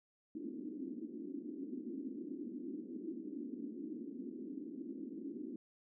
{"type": "band-pass noise", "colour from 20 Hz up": "white", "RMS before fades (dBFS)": -45, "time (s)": [0.35, 5.56], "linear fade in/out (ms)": 2, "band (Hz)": [230, 330], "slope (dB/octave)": 48, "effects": []}